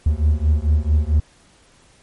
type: beating tone pair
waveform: triangle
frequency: 73.42 / 77.92 Hz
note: D2 / D#2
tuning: 0 / +3 cents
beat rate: 4.5 Hz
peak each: -15 dBFS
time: 0.06-1.2 s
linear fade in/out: 5 ms
effects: pink hiss -53 dBFS RMS until 2.02 s + MP3 48 kbps